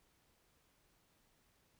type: silence
effects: pink hiss -74 dBFS RMS until 1.79 s